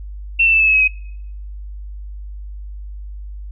sine tone with pitch steps, 2700 / 2671 / 2641 / 2613 / 2584 / 2556 / 2528 Hz, E7 / E7 / E7 / E7 / E7 / D#7 / D#7, +41 / +22 / +3 / -16 / -35 / +46 / +27 cents, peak -10 dBFS, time 0.39-0.88 s, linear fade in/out 10 ms, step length 70 ms, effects noise-tail reverb RT60 0.8 s tail -26 dB re dry + added 50 Hz sine -28 dBFS peak until 3.51 s

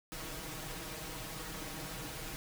pink noise with comb filter, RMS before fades -43 dBFS, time 0.12-2.36 s, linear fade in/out 0 ms, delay 6.3 ms, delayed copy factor +0.95, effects none

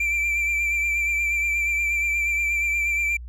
triangle tone with vibrato, 2349 Hz, D7, in tune, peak -19 dBFS, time 0-3.17 s, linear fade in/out 5 ms, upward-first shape triangle, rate 8.4 Hz, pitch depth 34 cents each way, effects added 60 Hz sine -34 dBFS peak until 3.28 s

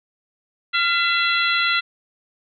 harmonic tone with a mistuned harmonic, 673 Hz, E5, 36 cents sharp, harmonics 2 / 3 / 4 / 5 / 6, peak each -21 / -23 / -24 / -25 / -26 dBFS, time 0.73-1.81 s, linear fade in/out 20 ms, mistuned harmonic 2, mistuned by +53 cents, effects none

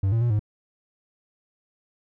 triangle tone with pitch steps, 96.9 / 114.4 / 119.7 / 105.4 Hz, G2 / A#2 / A#2 / G#2, -20 / -32 / +46 / +26 cents, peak -17 dBFS, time 0.03-0.394 s, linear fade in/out 5 ms, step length 91 ms, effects none

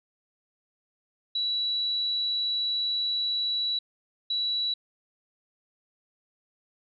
sine tone bursts at uneven times, 3927 Hz, B7, 11 cents flat, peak -25 dBFS, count 2, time 1.35-3.79 / 4.3-4.74 s, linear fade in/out 5 ms, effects none

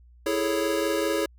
square chord, A major seventh, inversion second, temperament equal, 329.6 / 415.3 / 440 / 554.4 Hz, E4 / G#4 / A4 / C#5, 0 / 0 / 0 / 0 cents, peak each -29 / -29 / -34 / -29 dBFS, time 0.26-1.26 s, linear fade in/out 5 ms, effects added 60 Hz sine -50 dBFS peak until 1.38 s

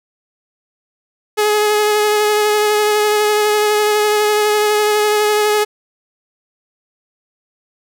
sawtooth tone with vibrato, 421.4 Hz, G#4, 25 cents sharp, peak -8 dBFS, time 1.37-5.65 s, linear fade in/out 20 ms, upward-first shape sine, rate 12 Hz, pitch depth 15 cents each way, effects none

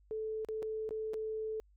sine tone with dropouts, 436.7 Hz, A4, 13 cents flat, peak -35 dBFS, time 0.11-1.6 s, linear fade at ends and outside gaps 0 ms, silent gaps 0.448-0.487 / 0.623-0.628 / 0.891-0.908 / 1.135-1.141 s, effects added 50 Hz sine -62 dBFS peak until 1.76 s

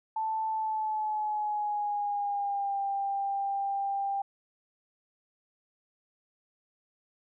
sine tone with pitch glide, 880 to 793.1 Hz, A5 to G5, 0 to +20 cents, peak -28 dBFS, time 0.16-4.22 s, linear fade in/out 5 ms, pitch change -180 cents, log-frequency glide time 0.48-2.8 s, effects none

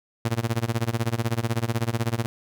sawtooth tone with tremolo, 115.8 Hz, A#2, 11 cents flat, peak -16 dBFS, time 0.25-2.26 s, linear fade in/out 0 ms, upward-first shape sine, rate 16 Hz, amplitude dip 95%, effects none

